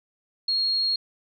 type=tone; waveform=sine; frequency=4278 Hz; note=C8; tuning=38 cents sharp; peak=-21 dBFS; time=0.48-0.96 s; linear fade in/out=5 ms; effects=none